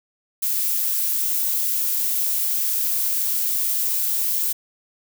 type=noise; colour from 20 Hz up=violet; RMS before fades=-22 dBFS; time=0.42-4.53 s; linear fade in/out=10 ms; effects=none